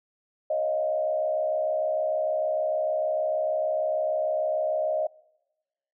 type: tone with frequency modulation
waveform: sine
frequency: 622.3 Hz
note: D#5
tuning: in tune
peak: -23 dBFS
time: 0.5-5.07 s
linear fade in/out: 5 ms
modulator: 66.6 Hz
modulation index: 0.76
effects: noise-tail reverb RT60 1.0 s tail -24 dB re dry